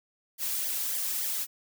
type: noise with flanger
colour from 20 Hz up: blue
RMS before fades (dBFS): -31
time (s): 0.38-1.47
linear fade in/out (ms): 50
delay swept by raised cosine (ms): 0.73 to 2.83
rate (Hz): 3.5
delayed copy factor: -0.8
effects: none